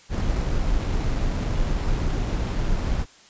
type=noise with sample-and-hold; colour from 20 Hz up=brown; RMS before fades=-23 dBFS; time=0.09-3.06 s; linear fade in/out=50 ms; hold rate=6300 Hz; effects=white hiss -51 dBFS RMS until 3.29 s + resampled to 16000 Hz